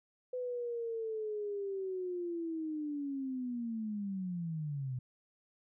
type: linear sweep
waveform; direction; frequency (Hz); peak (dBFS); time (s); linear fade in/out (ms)
sine; down; 505 to 123.47; -35; 0.33-4.99; 5
effects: none